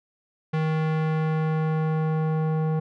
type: tone with low-pass filter sweep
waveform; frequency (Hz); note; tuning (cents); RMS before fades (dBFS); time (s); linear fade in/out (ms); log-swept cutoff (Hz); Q
square; 157.4; D#3; +20; -24; 0.53-2.8; 10; 2500 to 880; 0.83
effects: none